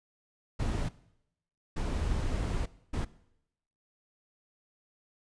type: noise bursts at uneven times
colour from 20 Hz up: brown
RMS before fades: -31 dBFS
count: 3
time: 0.59-0.89 / 1.76-2.66 / 2.93-3.05 s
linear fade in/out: 10 ms
effects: noise-tail reverb RT60 0.8 s tail -19 dB re dry + resampled to 22050 Hz